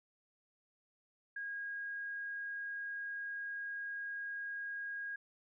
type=tone; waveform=sine; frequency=1635 Hz; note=G#6; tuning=28 cents flat; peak=-39 dBFS; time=1.36-5.16 s; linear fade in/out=5 ms; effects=none